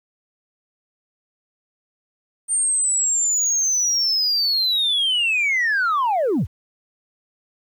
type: linear sweep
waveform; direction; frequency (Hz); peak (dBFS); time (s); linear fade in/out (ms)
sine; down; 8870 to 46.25; -15; 2.48-6.47; 50
effects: tanh soft clip ceiling -15 dBFS + 9-bit